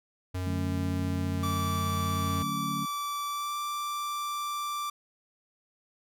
square tone, 91.6 Hz, F#2, 17 cents flat, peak -31 dBFS, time 0.34-2.43 s, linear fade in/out 10 ms
sine chord, D major seventh, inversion none, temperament just, 146.83 / 183.54 / 220.2 / 275.3 Hz, D3 / F#3 / A3 / C#4, 0 / -14 / +2 / -12 cents, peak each -37 dBFS, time 0.45-2.86 s, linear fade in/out 20 ms
45% pulse tone with pitch glide, 1161 to 1174.5 Hz, D6 to D6, -20 to 0 cents, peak -31 dBFS, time 1.43-4.9 s, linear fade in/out 5 ms, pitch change +20 cents, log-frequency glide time 3.29-3.58 s
effects none

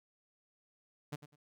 sawtooth tone with echo, 147.1 Hz, D3, 3 cents sharp, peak -34 dBFS, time 1.12-1.16 s, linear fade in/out 10 ms, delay 100 ms, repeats 2, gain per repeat -13 dB, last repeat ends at 1.36 s, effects none

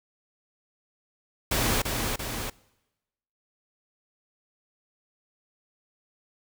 pink noise with echo, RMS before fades -25 dBFS, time 1.51-1.82 s, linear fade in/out 5 ms, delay 340 ms, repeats 2, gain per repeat -4 dB, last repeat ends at 2.5 s, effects noise-tail reverb RT60 1.0 s tail -23 dB re dry

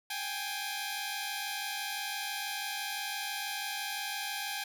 10% pulse tone cluster, 787 / 833 / 2115 / 3612 Hz, G5 / G#5 / C7 / A7, +7 / +5 / +18 / +45 cents, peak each -30 / -30 / -39 / -38 dBFS, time 0.1-4.64 s, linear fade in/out 5 ms, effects none

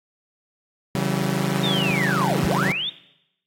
sawtooth chord, C# diminished, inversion none, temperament equal with one note detuned, 138.59 / 164.81 / 191.08 Hz, C#3 / E3 / G3, 0 / 0 / -44 cents, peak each -21 / -23 / -21 dBFS, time 0.95-2.72 s, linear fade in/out 0 ms
sine linear two-way sweep, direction down then up, 3729 to 46.25 to 3729 Hz, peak -23 dBFS, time 1.63-2.9 s, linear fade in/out 10 ms, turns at 2.45 s
effects noise-tail reverb RT60 0.8 s tail -17 dB re dry + AAC 48 kbps

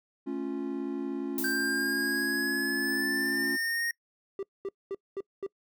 triangle chord, A augmented, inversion none, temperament equal, 220 / 277.2 / 349.2 Hz, A3 / C#4 / E#4, 0 / 0 / 0 cents, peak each -37 / -31 / -34 dBFS, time 0.26-3.57 s, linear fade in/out 20 ms
violet noise with exponential decay, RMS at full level -31 dBFS, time 1.38-1.84 s, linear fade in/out 2 ms, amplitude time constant 99 ms
square exponential sweep, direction up, 1568 to 1864.7 Hz, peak -29 dBFS, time 1.44-3.91 s, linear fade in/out 2 ms
triangle tone bursts, 392 Hz, G4, in tune, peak -29 dBFS, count 5, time 4.39-5.465 s, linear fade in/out 2 ms, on 39 ms, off 220 ms
effects noise-tail reverb RT60 0.1 s tail -24 dB re dry

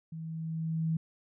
sine tone with level ramp, 161.5 Hz, E3, 35 cents flat, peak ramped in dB -38 to -26 dBFS, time 0.12-0.97 s, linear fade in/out 5 ms, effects none

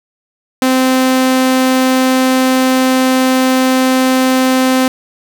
sawtooth tone, 259.1 Hz, C4, 17 cents flat, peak -5 dBFS, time 0.62-4.88 s, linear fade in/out 2 ms, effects none

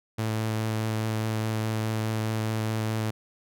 sawtooth tone with vibrato, 110 Hz, A2, in tune, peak -22 dBFS, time 0.18-3.11 s, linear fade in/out 10 ms, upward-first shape triangle, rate 4.8 Hz, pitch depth 13 cents each way, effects none

